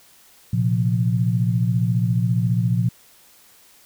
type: chord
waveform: sine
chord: Bb suspended second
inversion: none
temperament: just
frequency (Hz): 116.54 / 131.11 / 174.81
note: Bb2 / C3 / F3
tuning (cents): 0 / +4 / +2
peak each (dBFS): -19 / -24 / -22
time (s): 0.53-2.89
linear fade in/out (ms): 5
effects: white hiss -52 dBFS RMS until 3.85 s